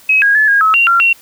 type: tone with pitch steps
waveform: sine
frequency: 2554 / 1638 / 1725 / 1632 / 1290 / 2759 / 1376 / 2734 Hz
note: D#7 / G#6 / A6 / G#6 / E6 / F7 / F6 / F7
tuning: +45 / -24 / -35 / -31 / -38 / -22 / -26 / -37 cents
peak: -7 dBFS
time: 0.09-1.13 s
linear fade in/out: 5 ms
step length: 130 ms
effects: white hiss -43 dBFS RMS until 1.21 s

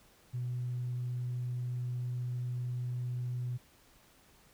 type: tone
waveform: sine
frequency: 123.47 Hz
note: B2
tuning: in tune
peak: -32 dBFS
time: 0.33-3.58 s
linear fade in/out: 20 ms
effects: tanh soft clip ceiling -29 dBFS + pink hiss -63 dBFS RMS until 4.53 s

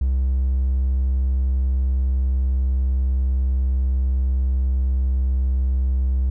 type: tone with pitch glide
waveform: triangle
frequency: 65.2 to 64.79 Hz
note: C2 to C2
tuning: -5 to -16 cents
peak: -14 dBFS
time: 0.01-6.3 s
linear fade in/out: 5 ms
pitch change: -11 cents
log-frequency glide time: 0.96-5.42 s
effects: tanh soft clip ceiling -11 dBFS

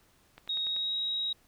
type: click train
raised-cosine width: 0.3 ms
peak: -31 dBFS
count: 5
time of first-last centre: 0.38-0.765 s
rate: 10.4 Hz
type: tone with pitch glide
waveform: sine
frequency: 3763 to 3811 Hz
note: A#7 to A#7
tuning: +16 to +38 cents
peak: -29 dBFS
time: 0.49-1.33 s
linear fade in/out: 5 ms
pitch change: +22 cents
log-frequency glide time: 0.63-0.96 s
effects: pink hiss -65 dBFS RMS until 1.47 s

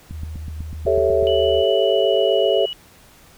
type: tone with vibrato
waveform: sine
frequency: 77.78 Hz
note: D#2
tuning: in tune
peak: -28 dBFS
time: 0.09-1.64 s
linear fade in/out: 50 ms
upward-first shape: square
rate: 6.1 Hz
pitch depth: 14 cents each way
type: click train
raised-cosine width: 5 ms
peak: -20 dBFS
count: 10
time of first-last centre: 0.11-1.227 s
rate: 8.06 Hz
type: chord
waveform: sine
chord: A dominant seventh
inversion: third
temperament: equal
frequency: 392 / 440 / 554.4 / 659.3 Hz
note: G4 / A4 / C#5 / E5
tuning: 0 / 0 / 0 / 0 cents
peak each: -20 dBFS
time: 0.86-2.66 s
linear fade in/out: 10 ms
type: tone with pitch glide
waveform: sine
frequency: 2960 to 2933 Hz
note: F#7 to F#7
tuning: 0 to -16 cents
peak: -26 dBFS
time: 1.27-2.73 s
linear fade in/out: 0 ms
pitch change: -16 cents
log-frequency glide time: 1.66-2.51 s
effects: pink hiss -49 dBFS RMS until 3.37 s

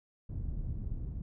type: low-pass noise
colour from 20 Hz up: pink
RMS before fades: -37 dBFS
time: 0.29-1.22 s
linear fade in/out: 5 ms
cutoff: 130 Hz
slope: 12 dB/octave
effects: none

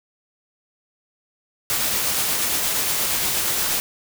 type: noise with tremolo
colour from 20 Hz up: white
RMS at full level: -21 dBFS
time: 1.7-3.8 s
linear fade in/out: 0 ms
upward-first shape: triangle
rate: 8.5 Hz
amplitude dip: 25%
effects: none

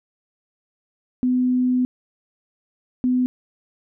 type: tone bursts at uneven times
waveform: sine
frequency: 251.6 Hz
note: B3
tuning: 32 cents sharp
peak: -16 dBFS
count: 2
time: 1.23-1.85 / 3.04-3.26 s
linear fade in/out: 0 ms
effects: none

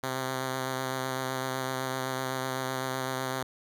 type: tone with vibrato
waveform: 5% pulse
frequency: 130.81 Hz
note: C3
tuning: in tune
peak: -19 dBFS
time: 0.03-3.43 s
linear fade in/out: 5 ms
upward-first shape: sine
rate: 7.9 Hz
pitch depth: 17 cents each way
effects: none

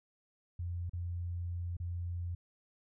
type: tone with dropouts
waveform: sine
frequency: 87.2 Hz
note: F2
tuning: 2 cents flat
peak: -35 dBFS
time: 0.59-2.35 s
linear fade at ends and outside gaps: 5 ms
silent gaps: 0.896-0.933 / 1.768-1.8 s
effects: none

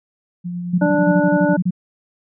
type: tone with tremolo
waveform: sine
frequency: 176.1 Hz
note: F3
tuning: 15 cents sharp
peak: -22 dBFS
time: 0.44-1.19 s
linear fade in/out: 20 ms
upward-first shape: triangle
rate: 9.3 Hz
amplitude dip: 25%
type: tone bursts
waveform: sine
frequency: 181 Hz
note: F#3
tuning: 38 cents flat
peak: -14 dBFS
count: 12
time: 0.73-1.708 s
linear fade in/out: 10 ms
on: 54 ms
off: 30 ms
type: harmonic tone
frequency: 293.7 Hz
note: D4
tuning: in tune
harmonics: 1 / 2 / 3 / 5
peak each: -17 / -18 / -24 / -24 dBFS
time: 0.81-1.57 s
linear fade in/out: 10 ms
effects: none

